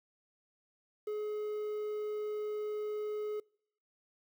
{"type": "tone with quantisation", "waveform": "triangle", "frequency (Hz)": 422.8, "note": "G#4", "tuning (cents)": 31, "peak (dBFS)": -32, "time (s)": [1.07, 3.4], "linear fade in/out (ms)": 5, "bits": 10, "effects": ["noise-tail reverb RT60 0.6 s tail -26 dB re dry"]}